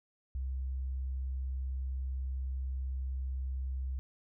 sine tone, 65.41 Hz, C2, in tune, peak -33 dBFS, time 0.35-3.99 s, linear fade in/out 0 ms, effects none

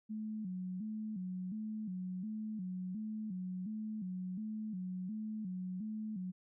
sine tone with vibrato, 199.2 Hz, G3, 28 cents sharp, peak -38 dBFS, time 0.09-6.32 s, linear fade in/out 20 ms, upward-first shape square, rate 1.4 Hz, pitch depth 140 cents each way, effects none

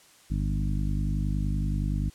harmonic tone with a mistuned harmonic, 50.6 Hz, G#1, 44 cents flat, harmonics 1 / 2 / 3 / 4 / 5 / 6, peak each -27 / -33 / -31 / -35 / -38 / -41 dBFS, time 0.3-2.1 s, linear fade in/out 10 ms, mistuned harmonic 1, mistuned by +63 cents, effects white hiss -56 dBFS RMS until 2.14 s + low-pass 10000 Hz 12 dB/octave

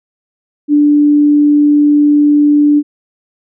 sine tone, 293.7 Hz, D4, in tune, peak -5 dBFS, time 0.68-2.83 s, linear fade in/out 50 ms, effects none

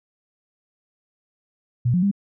sine tone with pitch steps, 121.6 / 178.7 / 199.9 Hz, B2 / F3 / G3, -26 / +40 / +34 cents, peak -16 dBFS, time 1.85-2.114 s, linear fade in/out 10 ms, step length 88 ms, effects none

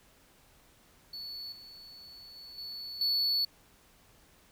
triangle tone with level steps, 4435 Hz, C#8, in tune, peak -38 / -47 / -45 / -38 / -25 dBFS, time 1.13-3.45 s, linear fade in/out 5 ms, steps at 1.52 / 2.36 / 2.58 / 3.01 s, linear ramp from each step 2 ms, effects pink hiss -62 dBFS RMS until 4.51 s

